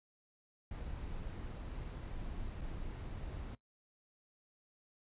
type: noise with dropouts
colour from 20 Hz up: brown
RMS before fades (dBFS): -43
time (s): 0.71-3.55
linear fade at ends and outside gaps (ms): 2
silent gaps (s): 2.611-2.615
effects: noise-tail reverb RT60 0.1 s tail -19 dB re dry + resampled to 8000 Hz